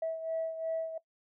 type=beating tone pair; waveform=sine; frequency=649 / 651.8 Hz; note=E5 / E5; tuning=-27 / -20 cents; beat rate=2.8 Hz; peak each=-32 / -38 dBFS; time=0.02-0.98 s; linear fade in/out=5 ms; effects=noise-tail reverb RT60 0.1 s tail -19 dB re dry + tanh soft clip ceiling -26 dBFS